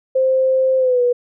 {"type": "tone with pitch glide", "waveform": "sine", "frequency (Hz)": [523.3, 488.3], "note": ["C5", "B4"], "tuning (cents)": [0, -20], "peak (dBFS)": -12, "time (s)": [0.15, 1.13], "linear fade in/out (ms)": 10, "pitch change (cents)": -120, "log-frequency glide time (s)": [0.78, 1.02], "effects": []}